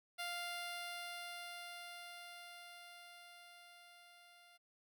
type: tone with level ramp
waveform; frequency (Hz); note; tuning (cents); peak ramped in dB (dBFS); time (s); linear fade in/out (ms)
10% pulse; 698.5; F5; 0; -32 to -54; 0.18-4.58; 20
effects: none